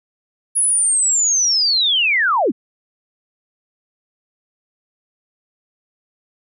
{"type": "linear sweep", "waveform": "sine", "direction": "down", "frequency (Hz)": [10548, 174.6], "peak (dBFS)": -13, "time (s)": [0.55, 2.52], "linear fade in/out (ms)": 20, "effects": []}